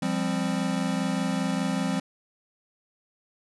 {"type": "chord", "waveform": "square", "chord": "F suspended second", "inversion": "none", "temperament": "equal with one note detuned", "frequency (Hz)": [174.61, 199.65, 261.6], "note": ["F3", "G3", "C4"], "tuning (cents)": [0, 32, 0], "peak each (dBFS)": -30, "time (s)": [0.02, 2], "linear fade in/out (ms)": 5, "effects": ["resampled to 24000 Hz"]}